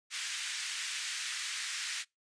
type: band-pass noise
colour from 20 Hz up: pink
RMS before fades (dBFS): -38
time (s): 0.1-2.05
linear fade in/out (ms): 50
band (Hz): 1700 to 9000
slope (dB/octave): 24
effects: noise-tail reverb RT60 0.2 s tail -26 dB re dry + resampled to 22050 Hz